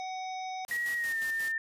harmonic tone, 749 Hz, F#5, 21 cents sharp, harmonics 1 / 3 / 5 / 7 / 8, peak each -35 / -45 / -49 / -52 / -53 dBFS, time 0-0.65 s, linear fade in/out 0 ms
white noise with tremolo, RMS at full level -43 dBFS, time 0.68-1.52 s, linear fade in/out 5 ms, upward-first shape square, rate 5.6 Hz, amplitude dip 60%
sine tone with pitch glide, 1906 to 1802.1 Hz, A#6 to A6, +38 to +41 cents, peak -29 dBFS, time 0.71-1.58 s, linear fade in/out 2 ms, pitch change -97 cents, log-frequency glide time 0.96-1.18 s
effects resampled to 32000 Hz

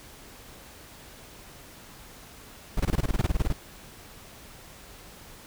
brown noise bursts, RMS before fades -23 dBFS, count 15, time 2.77-3.528 s, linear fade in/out 5 ms, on 30 ms, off 22 ms, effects pink hiss -48 dBFS RMS until 5.46 s

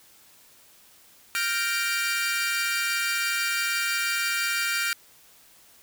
sawtooth chord, G minor seventh, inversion third, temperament equal with one note detuned, 1396.9 / 1568 / 1857.1 / 2349 Hz, F6 / G6 / Bb6 / D7, 0 / 0 / -7 / 0 cents, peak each -25 / -29 / -29 / -25 dBFS, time 1.35-4.93 s, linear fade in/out 0 ms, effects white hiss -55 dBFS RMS until 5.82 s

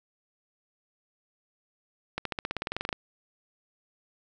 accelerating click train, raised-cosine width 0.3 ms, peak -14 dBFS, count 15, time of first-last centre 2.18-2.928 s, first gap 73 ms, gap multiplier 0.95, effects none

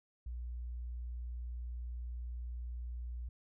sine tone, 60 Hz, B1, 49 cents flat, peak -39 dBFS, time 0.26-3.29 s, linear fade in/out 5 ms, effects none

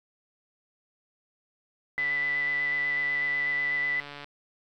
sine tone with vibrato, 1988 Hz, B6, 11 cents sharp, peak -25 dBFS, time 1.98-4 s, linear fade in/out 0 ms, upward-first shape square, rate 8.1 Hz, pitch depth 13 cents each way
click train, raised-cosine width 0.3 ms, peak -25 dBFS, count 327, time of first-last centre 1.98-4.244 s, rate 144 Hz
effects none

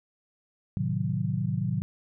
sine chord, A diminished seventh, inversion none, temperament equal, 110 / 130.81 / 155.56 / 185 Hz, A2 / C3 / Eb3 / Gb3, 0 / 0 / 0 / 0 cents, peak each -31 dBFS, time 0.77-1.82 s, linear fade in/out 0 ms, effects none

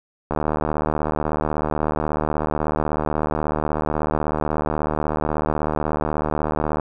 click train, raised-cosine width 1 ms, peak -8 dBFS, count 496, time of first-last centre 0.31-6.798 s, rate 76.3 Hz, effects none

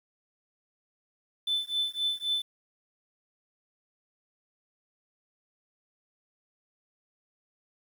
triangle tone with tremolo, 3518 Hz, A7, 1 cent flat, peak -21 dBFS, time 1.47-2.42 s, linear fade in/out 5 ms, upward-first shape triangle, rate 3.8 Hz, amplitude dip 100%, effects tanh soft clip ceiling -21 dBFS + 9-bit

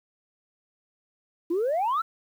sine exponential sweep, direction up, 321.9 to 1381 Hz, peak -21 dBFS, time 1.5-2.02 s, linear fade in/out 10 ms, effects tanh soft clip ceiling -20 dBFS + 9-bit

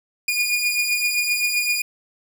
sawtooth beating tone pair, 2432 / 2439.7 Hz, D#7 / D#7, -40 / -35 cents, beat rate 7.7 Hz, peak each -22 / -17 dBFS, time 0.28-1.82 s, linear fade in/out 5 ms, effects none

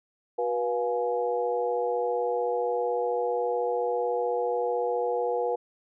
sine tone cluster, 370.8 / 486.5 / 705 / 839 Hz, F#4 / B4 / F5 / G#5, +4 / -26 / +16 / +17 cents, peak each -35 / -26 / -33 / -33 dBFS, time 0.38-5.56 s, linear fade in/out 10 ms, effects none

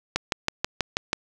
click train, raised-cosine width 0.2 ms, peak -5 dBFS, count 7, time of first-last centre 0.16-1.131 s, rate 6.18 Hz, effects none

